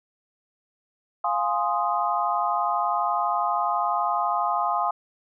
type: chord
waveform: sine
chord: F minor seventh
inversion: none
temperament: equal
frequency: 698.5 / 830.6 / 1046.5 / 1244.5 Hz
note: F5 / Ab5 / C6 / Eb6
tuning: 0 / 0 / 0 / 0 cents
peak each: -27 dBFS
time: 1.24-4.91 s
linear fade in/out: 5 ms
effects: none